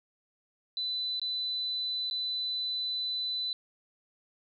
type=tone with dropouts; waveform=sine; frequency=4000 Hz; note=B7; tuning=21 cents sharp; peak=-30 dBFS; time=0.77-3.53 s; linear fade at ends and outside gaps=1 ms; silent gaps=1.197-1.216 / 2.1-2.11 s; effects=none